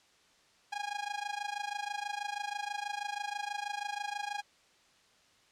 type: tone with amplitude modulation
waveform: sawtooth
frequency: 820 Hz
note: G#5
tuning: 22 cents flat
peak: -28 dBFS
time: 0.72-4.42 s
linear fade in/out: 10 ms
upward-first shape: sine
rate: 26.2 Hz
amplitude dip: 85%
effects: white hiss -65 dBFS RMS until 5.51 s + low-pass 6000 Hz 12 dB/octave